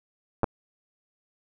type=clicks; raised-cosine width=1 ms; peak=-9 dBFS; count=2; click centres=0.433 / 0.442 s; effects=none